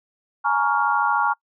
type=chord; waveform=sine; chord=Bb minor seventh; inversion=third; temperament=just; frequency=839.1 / 932.3 / 1118.8 / 1398.5 Hz; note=Ab5 / Bb5 / Db6 / F6; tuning=+18 / 0 / +16 / +2 cents; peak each=-23 dBFS; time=0.44-1.34 s; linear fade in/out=20 ms; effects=noise-tail reverb RT60 0.1 s tail -25 dB re dry